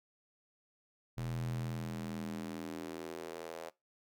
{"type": "tone with high-pass filter sweep", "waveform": "square", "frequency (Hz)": 41.16, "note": "E1", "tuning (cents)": -2, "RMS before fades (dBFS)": -41, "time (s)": [1.17, 3.7], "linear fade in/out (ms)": 10, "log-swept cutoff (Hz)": [96, 550], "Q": 2.7, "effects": ["noise-tail reverb RT60 0.2 s tail -21 dB re dry"]}